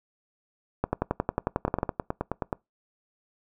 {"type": "two click trains", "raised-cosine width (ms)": 1, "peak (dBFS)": [-13, -10], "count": [9, 12], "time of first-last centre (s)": [[1.68, 2.528], [0.84, 1.831]], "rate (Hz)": [9.43, 11.1], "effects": ["noise-tail reverb RT60 0.2 s tail -24 dB re dry"]}